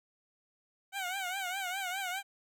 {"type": "tone with vibrato", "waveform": "15% pulse", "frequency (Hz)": 752, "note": "F#5", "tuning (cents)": 28, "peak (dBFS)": -28, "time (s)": [0.92, 2.23], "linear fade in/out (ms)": 50, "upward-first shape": "triangle", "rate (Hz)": 4.9, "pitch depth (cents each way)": 120, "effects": []}